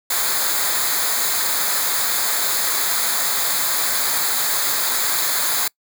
white noise with comb filter, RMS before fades -20 dBFS, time 0.1-5.68 s, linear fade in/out 5 ms, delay 0.35 ms, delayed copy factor -0.75, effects noise-tail reverb RT60 0.1 s tail -25 dB re dry

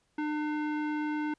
square tone with low-pass filter, 301.4 Hz, D4, 45 cents sharp, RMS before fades -32 dBFS, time 0.18-1.34 s, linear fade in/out 5 ms, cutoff 1900 Hz, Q 1.3, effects pink hiss -73 dBFS RMS until 1.38 s + resampled to 22050 Hz

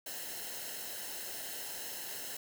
white noise with comb filter, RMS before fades -42 dBFS, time 0.06-2.37 s, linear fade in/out 5 ms, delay 0.85 ms, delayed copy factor -0.65, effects none

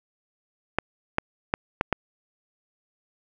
clicks, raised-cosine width 0.5 ms, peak -6 dBFS, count 5, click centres 0.786 / 1.184 / 1.539 / 1.811 / 1.927 s, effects none

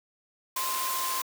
sine tone in noise, 1045 Hz, C6, 2 cents flat, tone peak -31 dBFS, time 0.56-1.22 s, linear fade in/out 5 ms, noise white, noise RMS -32 dBFS, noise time 0.56-1.22 s, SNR -2 dB, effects high-pass 400 Hz 12 dB/octave

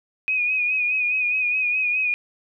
sine tone with vibrato, 2489 Hz, D#7, in tune, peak -19 dBFS, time 0.28-2.14 s, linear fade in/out 0 ms, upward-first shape sine, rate 4.8 Hz, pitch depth 44 cents each way, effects none

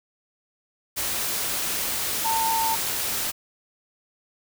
sine tone in noise, 902 Hz, A5, 43 cents sharp, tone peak -22 dBFS, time 2.24-2.76 s, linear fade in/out 20 ms, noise white, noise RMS -27 dBFS, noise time 0.96-3.32 s, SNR +2 dB, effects none

